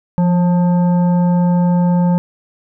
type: tone with frequency modulation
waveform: sine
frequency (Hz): 174.61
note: F3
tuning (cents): 0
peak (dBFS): -10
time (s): 0.18-2.18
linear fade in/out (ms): 0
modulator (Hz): 711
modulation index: 0.42
effects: none